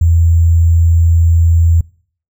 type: tone with sample-and-hold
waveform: sine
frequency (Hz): 83.4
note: E2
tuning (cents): +21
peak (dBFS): -6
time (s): 0.01-1.81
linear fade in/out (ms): 5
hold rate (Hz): 7350
effects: noise-tail reverb RT60 0.5 s tail -24 dB re dry